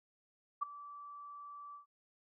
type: tone with ADSR envelope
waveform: sine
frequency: 1159 Hz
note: D6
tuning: 23 cents flat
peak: -29 dBFS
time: 0.61-1.86 s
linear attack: 17 ms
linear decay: 10 ms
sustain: -18 dB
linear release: 120 ms
effects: none